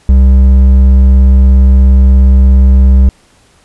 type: tone with hard clipping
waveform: triangle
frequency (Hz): 65.5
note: C2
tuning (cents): +2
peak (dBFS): -3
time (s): 0.09-3.09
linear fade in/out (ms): 0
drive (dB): 9
effects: pink hiss -47 dBFS RMS until 3.64 s + resampled to 24000 Hz